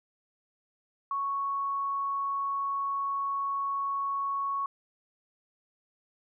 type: tone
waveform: sine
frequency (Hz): 1108.7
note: C#6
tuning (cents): 0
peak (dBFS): -28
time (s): 1.11-4.66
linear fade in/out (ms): 2
effects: none